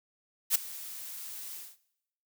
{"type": "noise with ADSR envelope", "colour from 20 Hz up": "blue", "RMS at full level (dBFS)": -22, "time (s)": [0.5, 1.77], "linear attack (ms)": 54, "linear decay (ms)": 5, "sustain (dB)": -20, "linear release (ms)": 210, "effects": ["noise-tail reverb RT60 0.8 s tail -19 dB re dry"]}